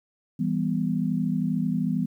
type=chord; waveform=sine; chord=E minor; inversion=none; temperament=just; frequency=164.81 / 197.78 / 247.2 Hz; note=E3 / G3 / B3; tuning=0 / +16 / +2 cents; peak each=-27 dBFS; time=0.39-2.06 s; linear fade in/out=10 ms; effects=10-bit